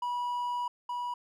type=tone pair in turn; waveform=triangle; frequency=974 / 974 Hz; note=B5 / B5; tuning=-24 / -24 cents; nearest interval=unison; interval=0 cents; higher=neither; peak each=-28 / -30 dBFS; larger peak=first; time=0.02-0.68 / 0.89-1.14 s; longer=first; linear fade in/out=5 ms; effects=none